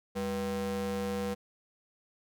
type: ring-modulated tone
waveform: square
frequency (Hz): 142.7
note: D3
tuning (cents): -49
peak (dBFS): -29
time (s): 0.15-1.35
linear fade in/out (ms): 20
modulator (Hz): 344
effects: none